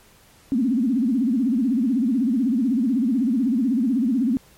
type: tone with vibrato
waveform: sine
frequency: 246.9 Hz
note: B3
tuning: in tune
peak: -17 dBFS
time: 0.52-4.37 s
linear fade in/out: 0 ms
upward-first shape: sine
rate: 16 Hz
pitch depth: 220 cents each way
effects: pink hiss -53 dBFS RMS until 4.57 s + MP3 64 kbps